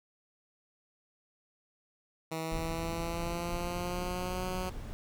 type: tone with pitch glide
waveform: 10% pulse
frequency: 161.2 to 184.1 Hz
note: E3 to F#3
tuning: -38 to -8 cents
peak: -26 dBFS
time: 2.31-4.7 s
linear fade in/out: 10 ms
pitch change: +230 cents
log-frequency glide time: 2.42-4.47 s
type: noise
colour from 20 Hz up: brown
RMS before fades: -40 dBFS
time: 2.51-4.93 s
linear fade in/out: 0 ms
effects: none